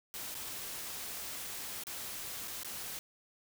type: noise with dropouts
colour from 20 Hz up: white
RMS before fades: -42 dBFS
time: 0.14-2.99 s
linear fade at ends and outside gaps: 0 ms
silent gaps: 0.344-0.351 / 1.836-1.869 / 2.476-2.48 / 2.633-2.647 s
effects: none